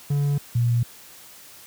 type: tone pair in turn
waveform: triangle / sine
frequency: 143.2 / 119 Hz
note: D3 / A#2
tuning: -43 / +36 cents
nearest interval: minor third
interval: 321 cents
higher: first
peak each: -17 dBFS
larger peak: neither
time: 0.1-0.38 / 0.55-0.83 s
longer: neither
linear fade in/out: 5 ms
effects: white hiss -46 dBFS RMS until 1.66 s + high-pass 60 Hz 12 dB/octave